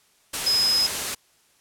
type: tone in noise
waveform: sine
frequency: 5080 Hz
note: D#8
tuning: 35 cents sharp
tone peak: -18 dBFS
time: 0.46-0.87 s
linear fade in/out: 10 ms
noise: white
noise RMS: -27 dBFS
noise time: 0.33-1.15 s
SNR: +6 dB
effects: white hiss -61 dBFS RMS until 1.6 s + low-pass 11000 Hz 12 dB/octave